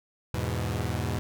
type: chord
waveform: sawtooth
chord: E major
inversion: none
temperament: equal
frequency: 82.41 / 103.83 / 123.47 Hz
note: E2 / G#2 / B2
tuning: 0 / 0 / 0 cents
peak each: -28 dBFS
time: 0.34-1.19 s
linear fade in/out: 0 ms
effects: none